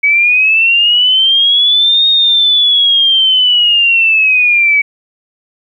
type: linear two-way sweep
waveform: sine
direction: up then down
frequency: 2261 to 3723 to 2261 Hz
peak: -6 dBFS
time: 0.03-4.82 s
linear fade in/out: 10 ms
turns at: 2.08 s
effects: 8-bit